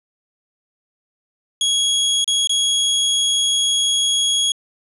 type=tone with dropouts; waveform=sawtooth; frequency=3322 Hz; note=G#7; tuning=in tune; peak=-12 dBFS; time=1.61-4.52 s; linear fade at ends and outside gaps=2 ms; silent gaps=2.244-2.277 / 2.473-2.494 s; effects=resampled to 24000 Hz